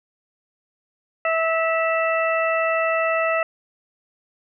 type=harmonic tone with a mistuned harmonic; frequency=652 Hz; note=E5; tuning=19 cents flat; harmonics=1 / 2 / 3 / 4; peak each=-21 / -24 / -26 / -27 dBFS; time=1.25-3.43 s; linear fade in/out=2 ms; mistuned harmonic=4; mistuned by=+30 cents; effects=none